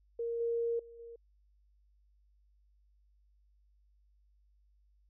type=tone with level steps; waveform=sine; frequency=466.2 Hz; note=A#4; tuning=in tune; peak=-33 / -30 / -50 / -46 dBFS; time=0.19-1.16 s; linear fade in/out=5 ms; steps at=0.4 / 0.79 / 0.99 s; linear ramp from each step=5 ms; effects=added 50 Hz sine -65 dBFS peak until 5.09 s